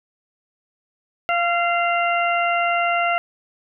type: harmonic tone with a mistuned harmonic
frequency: 693 Hz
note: F5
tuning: 14 cents flat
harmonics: 1 / 2 / 3 / 4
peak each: -20 / -23 / -25 / -26 dBFS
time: 1.29-3.18 s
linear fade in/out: 0 ms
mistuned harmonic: 2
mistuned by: -19 cents
effects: none